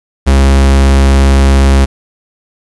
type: tone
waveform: 45% pulse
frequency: 67.9 Hz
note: C#2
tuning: 35 cents flat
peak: -4 dBFS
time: 0.26-1.86 s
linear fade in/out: 20 ms
effects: resampled to 24000 Hz + 7-bit